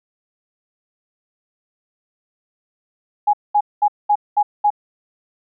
sine tone bursts, 830.6 Hz, G#5, in tune, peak -11 dBFS, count 6, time 3.27-4.704 s, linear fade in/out 10 ms, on 64 ms, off 210 ms, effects none

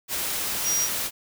sine tone in noise, 5730 Hz, F8, 44 cents sharp, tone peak -22 dBFS, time 0.63-0.89 s, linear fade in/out 50 ms, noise white, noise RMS -28 dBFS, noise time 0.08-1.11 s, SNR +3 dB, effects none

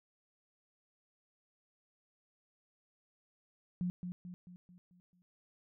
sine tone with echo, 178.6 Hz, F3, 39 cents sharp, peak -32 dBFS, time 3.81-3.9 s, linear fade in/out 0 ms, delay 220 ms, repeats 6, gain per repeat -6 dB, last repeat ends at 5.22 s, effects none

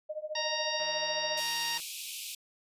sine tone with tremolo, 614 Hz, D#5, 23 cents flat, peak -31 dBFS, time 0.09-1.4 s, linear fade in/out 10 ms, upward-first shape triangle, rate 14 Hz, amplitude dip 100%
harmonic tone, 932.3 Hz, A#5, in tune, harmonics 1 / 2 / 3 / 4 / 5 / 6, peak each -38 / -38 / -38 / -38 / -38 / -38 dBFS, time 0.35-1.78 s, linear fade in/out 5 ms
click train, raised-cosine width 0.3 ms, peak -34 dBFS, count 164, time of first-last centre 0.8-1.8 s, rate 163 Hz
pink high-pass noise, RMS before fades -40 dBFS, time 1.37-2.35 s, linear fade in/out 5 ms, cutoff 2400 Hz, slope 96 dB/octave
effects resampled to 32000 Hz

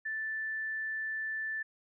sine tone, 1760 Hz, A6, in tune, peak -33 dBFS, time 0.05-1.63 s, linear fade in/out 10 ms, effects none

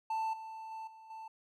triangle tone with level steps, 886 Hz, A5, 12 cents sharp, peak -30 / -41 / -39 / -50 / -42 dBFS, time 0.1-1.28 s, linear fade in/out 5 ms, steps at 0.33 / 0.71 / 0.87 / 1.1 s, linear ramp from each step 5 ms, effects none

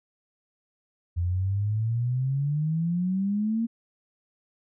sine exponential sweep, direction up, 84.9 to 233.1 Hz, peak -23 dBFS, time 1.16-3.67 s, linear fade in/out 20 ms, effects none

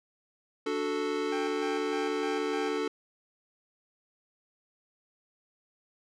square chord, D major, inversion none, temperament equal, 293.7 / 370 / 440 Hz, D4 / F#4 / A4, 0 / 0 / 0 cents, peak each -35 / -36 / -32 dBFS, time 0.66-2.88 s, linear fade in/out 5 ms
sawtooth tone with tremolo, 792 Hz, G5, 18 cents sharp, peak -32 dBFS, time 1.32-2.78 s, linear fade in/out 5 ms, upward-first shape square, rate 3.3 Hz, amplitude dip 60%
effects low-pass 5000 Hz 12 dB/octave

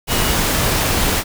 sine tone in noise, 2900 Hz, F#7, 35 cents flat, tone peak -27 dBFS, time 0.07-0.36 s, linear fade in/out 50 ms, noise pink, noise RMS -17 dBFS, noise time 0.07-1.24 s, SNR -13 dB, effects none

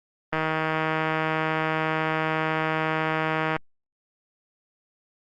click train, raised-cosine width 0.5 ms, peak -10 dBFS, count 512, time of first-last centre 0.33-3.564 s, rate 158 Hz, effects Opus 24 kbps

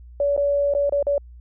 sine tone with dropouts, 570 Hz, C#5, 48 cents sharp, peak -17 dBFS, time 0.2-1.18 s, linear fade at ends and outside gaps 2 ms, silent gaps 0.365-0.376 / 0.738-0.749 / 0.895-0.923 / 1.027-1.068 s, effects added 60 Hz sine -40 dBFS peak until 1.4 s

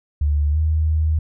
sine tone with pitch glide, 73.42 to 78.24 Hz, D2 to D#2, 0 to +10 cents, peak -15 dBFS, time 0.21-1.19 s, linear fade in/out 5 ms, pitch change +110 cents, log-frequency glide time 0.51-0.58 s, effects none

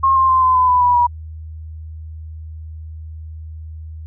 sine tone with pitch steps, 1073 / 1057 / 1041.3 / 1025.7 / 1010.4 / 995.4 / 980.5 / 965.9 Hz, C6 / C6 / C6 / C6 / B5 / B5 / B5 / B5, +43 / +17 / -9 / -35 / +39 / +13 / -13 / -39 cents, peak -10 dBFS, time 0.03-1.07 s, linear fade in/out 10 ms, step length 130 ms, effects added 79 Hz sine -29 dBFS peak until 4.06 s

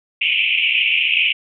pink band-pass noise, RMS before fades -17 dBFS, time 0.21-1.33 s, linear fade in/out 10 ms, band 2300 to 3000 Hz, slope 96 dB/octave, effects none

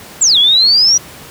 sine exponential two-way sweep, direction down then up, 7890 to 3258 to 5880 Hz, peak -6 dBFS, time 0.21-0.98 s, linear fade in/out 10 ms, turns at 0.38 s, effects pink hiss -34 dBFS RMS until 1.3 s + high-pass 80 Hz 12 dB/octave

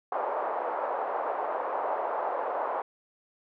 white band-pass noise, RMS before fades -31 dBFS, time 0.12-2.82 s, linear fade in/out 2 ms, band 500 to 970 Hz, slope 24 dB/octave, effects none

